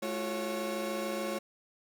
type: tone cluster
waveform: 35% pulse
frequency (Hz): 213.9 / 340.8 / 367.6 / 550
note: A3 / F4 / F#4 / C#5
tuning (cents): -49 / -42 / -11 / -14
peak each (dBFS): -37 / -38 / -40 / -34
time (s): 0.02-1.39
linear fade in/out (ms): 10
effects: none